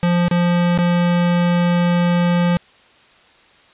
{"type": "tone with dropouts", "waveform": "square", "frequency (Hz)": 174.61, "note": "F3", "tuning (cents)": 0, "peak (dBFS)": -14, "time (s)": [0.03, 2.57], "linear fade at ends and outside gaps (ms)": 0, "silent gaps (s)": [[0.282, 0.312], [0.777, 0.787]], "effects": ["white hiss -50 dBFS RMS until 3.73 s", "resampled to 8000 Hz"]}